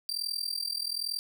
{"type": "tone with amplitude modulation", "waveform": "40% pulse", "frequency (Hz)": 4699, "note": "D8", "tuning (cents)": 0, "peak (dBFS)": -26, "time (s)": [0.09, 1.19], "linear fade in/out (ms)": 0, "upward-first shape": "sine", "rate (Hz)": 41.1, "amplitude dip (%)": 90, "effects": []}